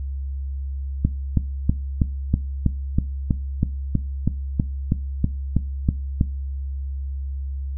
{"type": "click train", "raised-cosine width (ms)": 5, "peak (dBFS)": -5, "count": 17, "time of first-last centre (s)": [1.05, 6.211], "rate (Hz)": 3.1, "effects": ["noise-tail reverb RT60 0.3 s tail -18 dB re dry", "added 68 Hz sine -25 dBFS peak until 7.77 s"]}